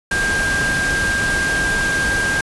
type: tone in noise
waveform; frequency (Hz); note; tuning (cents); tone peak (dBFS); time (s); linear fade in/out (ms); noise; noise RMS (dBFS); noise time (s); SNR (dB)
sine; 1600; G6; +35; -17; 0.11-2.41; 5; pink; -23; 0.11-2.41; +3
effects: resampled to 24000 Hz